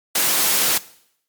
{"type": "high-pass noise", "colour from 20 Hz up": "white", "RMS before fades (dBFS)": -18, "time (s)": [0.15, 0.78], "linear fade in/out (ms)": 5, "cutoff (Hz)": 170, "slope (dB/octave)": 12, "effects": ["noise-tail reverb RT60 0.7 s tail -19 dB re dry", "MP3 96 kbps"]}